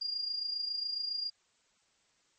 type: tone with amplitude modulation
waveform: sine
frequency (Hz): 4813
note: D8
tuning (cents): +42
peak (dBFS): -30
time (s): 0.01-1.3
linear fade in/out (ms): 10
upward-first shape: sine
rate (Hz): 27.3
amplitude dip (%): 60
effects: white hiss -71 dBFS RMS until 2.38 s + MP3 32 kbps